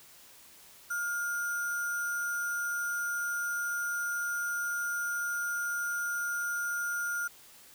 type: tone with sample-and-hold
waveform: sine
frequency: 1418 Hz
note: F6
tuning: 26 cents sharp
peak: -30 dBFS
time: 0.9-7.28 s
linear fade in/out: 10 ms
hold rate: 7350 Hz
effects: white hiss -55 dBFS RMS until 7.74 s